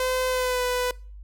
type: tone with pitch glide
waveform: sawtooth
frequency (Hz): 512 to 496.9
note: C5 to B4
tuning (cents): -38 to +11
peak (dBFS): -19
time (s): 0-0.91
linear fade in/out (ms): 2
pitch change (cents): -51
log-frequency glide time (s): 0.28-0.63
effects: noise-tail reverb RT60 0.4 s tail -23 dB re dry + added 50 Hz sine -39 dBFS peak until 1.23 s